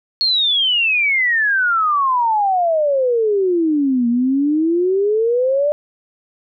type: exponential two-way sweep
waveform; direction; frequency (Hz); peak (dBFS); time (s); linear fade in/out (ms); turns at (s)
sine; down then up; 4351 to 233.1 to 600; -13; 0.21-5.72; 0; 4.08
effects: none